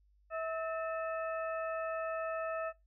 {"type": "harmonic tone with a mistuned harmonic", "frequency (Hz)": 648, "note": "E5", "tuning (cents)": -30, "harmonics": [1, 2, 3, 4], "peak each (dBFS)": [-36, -40, -46, -50], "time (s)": [0.3, 2.73], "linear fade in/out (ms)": 50, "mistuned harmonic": 3, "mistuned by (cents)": -140, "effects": ["noise-tail reverb RT60 0.2 s tail -22 dB re dry", "added 50 Hz sine -65 dBFS peak until 2.86 s"]}